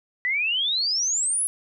sine exponential sweep, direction up, 1939 to 10950 Hz, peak -21 dBFS, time 0.25-1.47 s, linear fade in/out 0 ms, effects none

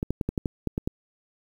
clicks, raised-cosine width 3 ms, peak -13 dBFS, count 9, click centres 0.029 / 0.106 / 0.212 / 0.29 / 0.378 / 0.458 / 0.673 / 0.779 / 0.875 s, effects 8-bit

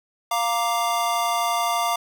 square chord, Bb major, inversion second, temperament equal, 698.5 / 932.3 / 1174.7 Hz, F5 / Bb5 / D6, 0 / 0 / 0 cents, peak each -25 / -27 / -26 dBFS, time 0.31-1.96 s, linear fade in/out 5 ms, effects none

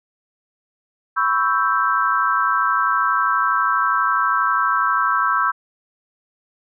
sine chord, C# half-diminished seventh, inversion third, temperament equal with one note detuned, 996.4 / 1108.7 / 1318.5 / 1568 Hz, B5 / C#6 / E6 / G6, +15 / 0 / 0 / 0 cents, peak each -24 / -21 / -19 / -22 dBFS, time 1.16-5.52 s, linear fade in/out 20 ms, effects none

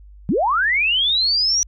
sine linear sweep, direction up, 146.83 to 5880 Hz, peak -15 dBFS, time 0.29-1.63 s, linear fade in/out 0 ms, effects added 50 Hz sine -40 dBFS peak until 1.67 s

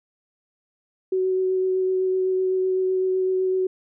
sine tone with vibrato, 374.1 Hz, F#4, 19 cents sharp, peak -19 dBFS, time 1.12-3.67 s, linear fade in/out 5 ms, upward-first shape sine, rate 7.9 Hz, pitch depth 10 cents each way, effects none

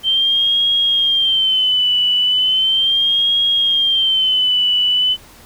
sine tone with vibrato, 3117 Hz, G7, 11 cents flat, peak -12 dBFS, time 0.03-5.17 s, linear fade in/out 50 ms, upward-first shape sine, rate 0.37 Hz, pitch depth 86 cents each way, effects pink hiss -43 dBFS RMS until 5.45 s

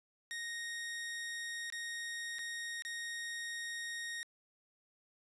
sawtooth tone with dropouts, 1864.7 Hz, A#6, in tune, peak -36 dBFS, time 0.31-4.23 s, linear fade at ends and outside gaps 0 ms, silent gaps 1.701-1.724 / 2.385-2.391 / 2.822-2.85 s, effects resampled to 24000 Hz + 13-bit

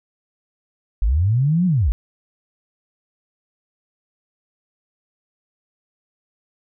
sine linear two-way sweep, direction up then down, 44.01 to 187.5 to 44.01 Hz, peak -14 dBFS, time 1.02-1.92 s, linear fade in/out 0 ms, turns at 1.66 s, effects none

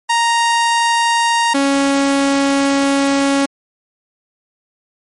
sawtooth tone pair in turn, 932.3 / 277.2 Hz, A#5 / C#4, 0 / 0 cents, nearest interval octave + major sixth, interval 2100 cents, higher first, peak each -8 dBFS, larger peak neither, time 0.09-1.54 / 1.54-3.46 s, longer second, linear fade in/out 10 ms, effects low-pass 12000 Hz 12 dB/octave + MP3 48 kbps

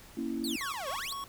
sine chord, A# diminished, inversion none, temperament equal, 233.1 / 277.2 / 329.6 Hz, A#3 / C#4 / E4, 0 / 0 / 0 cents, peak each -36 dBFS, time 0.17-0.56 s, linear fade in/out 5 ms
sawtooth exponential two-way sweep, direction down then up, 4700 to 504 to 4700 Hz, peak -32 dBFS, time 0.44-1.13 s, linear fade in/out 2 ms, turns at 0.89 s
square tone with tremolo, 1108.7 Hz, C#6, in tune, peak -37 dBFS, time 0.61-1.24 s, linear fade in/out 0 ms, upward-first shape square, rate 3.9 Hz, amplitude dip 75%
effects pink hiss -53 dBFS RMS until 1.28 s

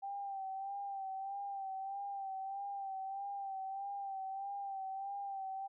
sine tone with vibrato, 784 Hz, G5, in tune, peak -39 dBFS, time 0.02-5.68 s, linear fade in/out 20 ms, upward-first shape sine, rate 1.6 Hz, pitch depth 40 cents each way, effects none

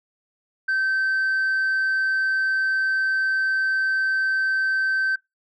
sine tone, 1548 Hz, G6, 22 cents flat, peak -17 dBFS, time 0.68-5.16 s, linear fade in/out 10 ms, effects noise-tail reverb RT60 0.2 s tail -25 dB re dry + tanh soft clip ceiling -18 dBFS

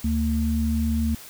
sine tone pair together, 75.69 / 226.8 Hz, D#2 / A#3, -47 / -47 cents, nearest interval octave + perfect fifth, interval 1900 cents, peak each -23 dBFS, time 0.04-1.15 s, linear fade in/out 5 ms, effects white hiss -43 dBFS RMS until 1.29 s

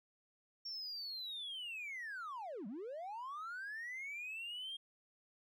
triangle linear two-way sweep, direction down then up, 5520 to 183.5 to 3245 Hz, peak -40 dBFS, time 0.65-4.77 s, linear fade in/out 10 ms, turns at 2.67 s, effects tanh soft clip ceiling -38 dBFS

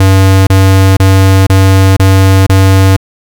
square tone bursts, 95.9 Hz, G2, 37 cents flat, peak -3 dBFS, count 6, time 0-2.965 s, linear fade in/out 5 ms, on 470 ms, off 29 ms, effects none

